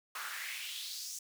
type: noise with high-pass filter sweep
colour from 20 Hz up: pink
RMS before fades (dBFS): -42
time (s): 0.15-1.19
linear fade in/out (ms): 5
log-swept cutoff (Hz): 1200 to 6500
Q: 3.1
effects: none